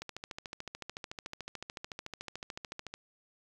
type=click train; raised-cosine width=0.2 ms; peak=-23 dBFS; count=41; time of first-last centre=0.02-2.94 s; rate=13.7 Hz; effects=9-bit